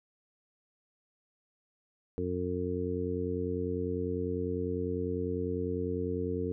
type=harmonic tone; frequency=90 Hz; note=F#2; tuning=47 cents flat; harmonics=1 / 2 / 3 / 4 / 5; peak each=-37 / -39 / -37 / -38 / -34 dBFS; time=2.18-6.52 s; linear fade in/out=0 ms; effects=none